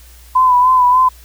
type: tone with vibrato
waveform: sine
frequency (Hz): 1006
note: B5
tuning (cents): +32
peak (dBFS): -7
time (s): 0.35-1.09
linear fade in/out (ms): 10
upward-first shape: sine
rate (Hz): 3.4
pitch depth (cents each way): 41
effects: added 60 Hz sine -39 dBFS peak until 1.24 s + white hiss -45 dBFS RMS until 1.24 s